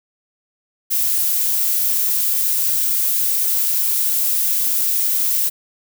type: noise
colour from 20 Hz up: violet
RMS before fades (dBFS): -18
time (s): 0.9-5.5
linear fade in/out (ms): 20
effects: none